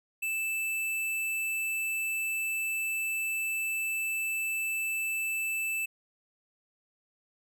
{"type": "tone", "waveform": "square", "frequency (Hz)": 2640, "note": "E7", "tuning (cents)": 2, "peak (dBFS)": -30, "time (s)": [0.22, 5.86], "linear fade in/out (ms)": 10, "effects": []}